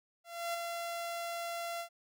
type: tone with ADSR envelope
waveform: sawtooth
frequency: 683 Hz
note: F5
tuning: 39 cents flat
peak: -29 dBFS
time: 0.24-1.89 s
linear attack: 300 ms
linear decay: 10 ms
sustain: -4 dB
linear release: 90 ms
effects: none